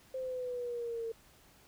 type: exponential sweep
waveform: sine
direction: down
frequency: 523.3 to 452.1 Hz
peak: -35 dBFS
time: 0.14-1.12 s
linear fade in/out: 5 ms
effects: pink hiss -62 dBFS RMS until 1.67 s